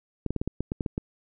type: clicks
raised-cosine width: 3 ms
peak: -15 dBFS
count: 10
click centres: 0.263 / 0.306 / 0.363 / 0.415 / 0.476 / 0.606 / 0.719 / 0.808 / 0.862 / 0.979 s
effects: none

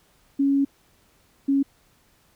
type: tone pair in turn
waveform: sine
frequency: 277.5 / 276.1 Hz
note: C#4 / C#4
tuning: +2 / -7 cents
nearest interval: unison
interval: 9 cents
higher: first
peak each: -17 dBFS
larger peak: neither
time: 0.39-0.65 / 1.48-1.63 s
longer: first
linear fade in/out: 10 ms
effects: pink hiss -61 dBFS RMS until 2.35 s

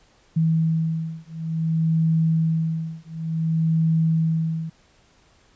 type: beating tone pair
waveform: sine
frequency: 161.4 / 161.96 Hz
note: E3 / E3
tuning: -36 / -30 cents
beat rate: 0.56 Hz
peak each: -22 / -22 dBFS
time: 0.36-4.7 s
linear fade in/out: 10 ms
effects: pink hiss -58 dBFS RMS until 5.55 s + resampled to 16000 Hz

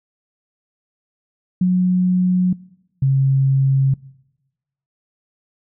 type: tone pair in turn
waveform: sine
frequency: 182.2 / 135.12 Hz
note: F#3 / C#3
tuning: -26 / -44 cents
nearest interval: perfect fourth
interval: 518 cents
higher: first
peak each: -12 dBFS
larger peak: neither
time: 1.61-2.53 / 3.02-3.94 s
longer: neither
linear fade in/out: 5 ms
effects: noise-tail reverb RT60 1.0 s tail -22 dB re dry

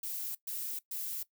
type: noise bursts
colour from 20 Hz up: violet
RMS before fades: -38 dBFS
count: 3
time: 0.03-1.23 s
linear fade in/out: 5 ms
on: 320 ms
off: 120 ms
effects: noise-tail reverb RT60 0.1 s tail -18 dB re dry

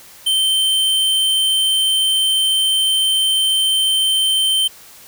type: tone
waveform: square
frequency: 3107 Hz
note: G7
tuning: 16 cents flat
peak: -14 dBFS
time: 0.26-4.68 s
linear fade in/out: 10 ms
effects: white hiss -42 dBFS RMS until 5.07 s

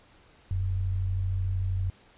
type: tone pair together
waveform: sine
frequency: 40.53 / 93.5 Hz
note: E1 / F#2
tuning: -29 / +19 cents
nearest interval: octave + major second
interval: 1448 cents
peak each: -32 / -26 dBFS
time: 0.51-1.9 s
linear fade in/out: 0 ms
effects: pink hiss -58 dBFS RMS until 2.17 s + resampled to 8000 Hz

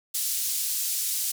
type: band-pass noise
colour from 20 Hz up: white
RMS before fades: -28 dBFS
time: 0.14-1.32 s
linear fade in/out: 10 ms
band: 4900 to 15000 Hz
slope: 12 dB/octave
effects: none

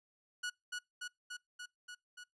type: tone with echo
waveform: sawtooth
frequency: 1464 Hz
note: F#6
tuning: 19 cents flat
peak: -33 dBFS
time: 0.43-0.5 s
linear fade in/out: 10 ms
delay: 290 ms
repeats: 6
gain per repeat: -2 dB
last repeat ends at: 2.24 s
effects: noise-tail reverb RT60 0.2 s tail -25 dB re dry + resampled to 22050 Hz

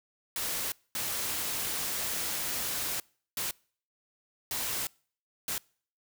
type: noise bursts at uneven times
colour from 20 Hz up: white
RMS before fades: -33 dBFS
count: 5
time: 0.36-0.72 / 0.95-3 / 3.37-3.51 / 4.51-4.87 / 5.48-5.58 s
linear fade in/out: 2 ms
effects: noise-tail reverb RT60 0.5 s tail -26 dB re dry

